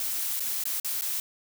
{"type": "noise with dropouts", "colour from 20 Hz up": "blue", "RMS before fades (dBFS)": -30, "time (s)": [0, 1.2], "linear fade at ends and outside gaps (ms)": 1, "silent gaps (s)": [[0.396, 0.404], [0.638, 0.654], [0.799, 0.846], [1.011, 1.02]], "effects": []}